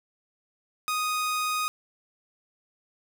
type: tone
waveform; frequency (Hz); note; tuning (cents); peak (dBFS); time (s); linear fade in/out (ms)
sawtooth; 1244.5; D#6; 0; -22; 0.88-1.68; 0
effects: none